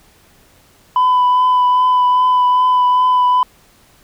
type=tone with vibrato; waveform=sine; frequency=1000 Hz; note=B5; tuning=21 cents sharp; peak=-7 dBFS; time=0.96-3.43 s; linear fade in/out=2 ms; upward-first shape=triangle; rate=2.5 Hz; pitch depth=17 cents each way; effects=tanh soft clip ceiling -8 dBFS + pink hiss -50 dBFS RMS until 4.03 s